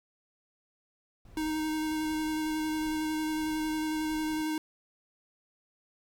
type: noise with tremolo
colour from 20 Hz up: brown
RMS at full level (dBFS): -49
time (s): 1.25-4.42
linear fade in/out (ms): 2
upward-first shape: triangle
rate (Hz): 1.4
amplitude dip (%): 50
type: tone with vibrato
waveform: square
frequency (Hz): 311.1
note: D#4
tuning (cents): 0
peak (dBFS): -30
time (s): 1.37-4.58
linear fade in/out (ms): 2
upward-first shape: square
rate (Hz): 11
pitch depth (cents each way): 10
effects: none